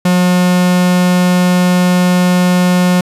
45% pulse tone, 180 Hz, F#3, 47 cents flat, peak -8 dBFS, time 0.05-3.01 s, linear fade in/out 5 ms, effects resampled to 32000 Hz

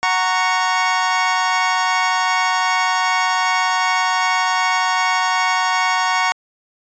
25% pulse chord, F# major, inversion none, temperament equal with one note detuned, 740 / 925.9 / 1108.7 Hz, F#5 / A#5 / C#6, 0 / -12 / 0 cents, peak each -17 / -16 / -16 dBFS, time 0.03-6.32 s, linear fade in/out 0 ms, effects resampled to 16000 Hz

